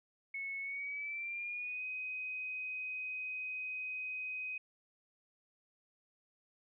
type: tone with pitch glide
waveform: sine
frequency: 2200 to 2513 Hz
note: C#7 to D#7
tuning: -14 to +17 cents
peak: -38 dBFS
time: 0.34-4.58 s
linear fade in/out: 5 ms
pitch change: +231 cents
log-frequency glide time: 0.61-1.84 s
effects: none